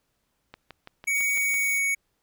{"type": "click train", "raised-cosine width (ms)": 0.3, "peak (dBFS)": -25, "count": 7, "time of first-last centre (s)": [0.54, 1.542], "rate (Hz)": 5.99}
{"type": "tone with pitch glide", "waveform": "square", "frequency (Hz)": [2246, 2230], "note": ["C#7", "C#7"], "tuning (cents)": [22, 10], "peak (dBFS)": -23, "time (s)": [1.07, 1.95], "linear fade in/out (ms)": 10, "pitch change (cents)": -12, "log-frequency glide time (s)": [1.37, 1.83]}
{"type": "noise", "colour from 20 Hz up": "violet", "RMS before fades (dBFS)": -38, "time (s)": [1.14, 1.79], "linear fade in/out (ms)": 10}
{"effects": ["pink hiss -74 dBFS RMS until 2.22 s"]}